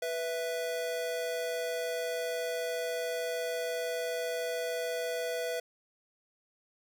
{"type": "tone pair together", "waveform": "square", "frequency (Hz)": [493.3, 659.3], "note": ["B4", "E5"], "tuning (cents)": [-2, 0], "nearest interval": "perfect fourth", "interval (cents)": 502, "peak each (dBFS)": [-35, -36], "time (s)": [0.02, 5.6], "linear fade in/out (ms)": 5, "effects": []}